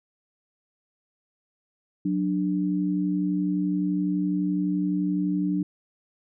sine tone pair together, 183.7 / 295.5 Hz, F#3 / D4, -12 / +11 cents, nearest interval minor sixth, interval 823 cents, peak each -25 dBFS, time 2.05-5.63 s, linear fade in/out 5 ms, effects none

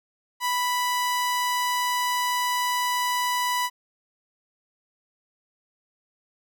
sawtooth tone, 987.8 Hz, B5, in tune, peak -19 dBFS, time 0.4-3.7 s, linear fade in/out 50 ms, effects none

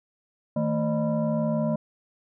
sine tone with frequency modulation, 224.2 Hz, A3, 33 cents sharp, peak -22 dBFS, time 0.56-1.76 s, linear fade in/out 5 ms, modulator 382 Hz, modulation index 1.2, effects none

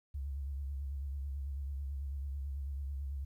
sine tone with vibrato, 69.3 Hz, C#2, in tune, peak -36 dBFS, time 0.14-3.25 s, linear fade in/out 10 ms, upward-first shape sine, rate 9.1 Hz, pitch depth 69 cents each way, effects 12-bit

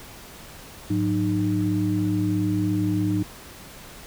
sine tone cluster, 105.3 / 182.3 / 305.5 Hz, G#2 / F#3 / D#4, +24 / -25 / -32 cents, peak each -25 / -27 / -23 dBFS, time 0.9-3.23 s, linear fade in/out 5 ms, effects pink hiss -43 dBFS RMS until 4.06 s

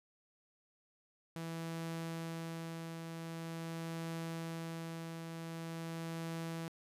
sawtooth tone with tremolo, 164.81 Hz, E3, in tune, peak -35 dBFS, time 1.36-6.68 s, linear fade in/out 0 ms, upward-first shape triangle, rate 0.45 Hz, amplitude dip 40%, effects resampled to 32000 Hz

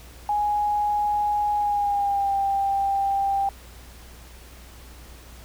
sine tone with pitch glide, 830.6 to 790.3 Hz, G#5 to G5, 0 to +14 cents, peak -20 dBFS, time 0.29-3.49 s, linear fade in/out 2 ms, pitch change -86 cents, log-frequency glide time 1.55-2.36 s, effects added 60 Hz sine -44 dBFS peak until 5.44 s + pink hiss -48 dBFS RMS until 5.44 s

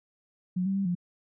sine tone with pitch steps, 182 / 193.8 / 196.4 / 176.5 Hz, F#3 / G3 / G3 / F3, -28 / -20 / +4 / +19 cents, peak -25 dBFS, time 0.56-0.952 s, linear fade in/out 10 ms, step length 98 ms, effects none

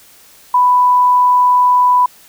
sine tone, 992 Hz, B5, 7 cents sharp, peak -7 dBFS, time 0.54-2.06 s, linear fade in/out 5 ms, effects white hiss -44 dBFS RMS until 2.28 s

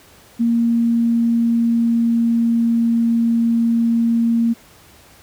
sine tone with pitch glide, 233.1 to 231.5 Hz, A#3 to A#3, 0 to -12 cents, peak -13 dBFS, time 0.39-4.54 s, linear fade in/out 20 ms, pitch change -12 cents, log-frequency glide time 0.5-3.26 s, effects pink hiss -47 dBFS RMS until 5.22 s + high-pass 60 Hz 12 dB/octave

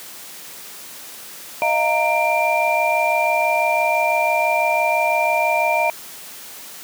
sine tone cluster, 625 / 691 / 925 / 2373 Hz, D#5 / F5 / A#5 / D7, +8 / -19 / -14 / +17 cents, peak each -21 dBFS, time 1.62-5.9 s, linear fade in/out 0 ms, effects white hiss -37 dBFS RMS until 6.83 s + high-pass 150 Hz 12 dB/octave

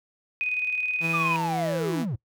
sine tone with tremolo, 2496 Hz, D#7, 5 cents sharp, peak -23 dBFS, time 0.41-1.36 s, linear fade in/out 0 ms, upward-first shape square, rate 19 Hz, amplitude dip 40%
sawtooth tone, 164.81 Hz, E3, in tune, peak -24 dBFS, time 1-2.06 s, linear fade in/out 50 ms
triangle linear sweep, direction down, 1214 to 92.5 Hz, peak -24 dBFS, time 1.13-2.16 s, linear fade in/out 10 ms
effects noise-tail reverb RT60 0.1 s tail -22 dB re dry

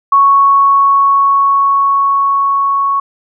sine tone with level ramp, 1108.7 Hz, C#6, in tune, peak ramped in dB -4 to -10 dBFS, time 0.12-3 s, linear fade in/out 5 ms, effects none

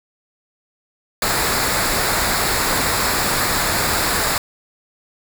pink noise with comb filter, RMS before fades -19 dBFS, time 1.22-4.38 s, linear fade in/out 2 ms, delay 0.33 ms, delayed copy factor -0.55, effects none

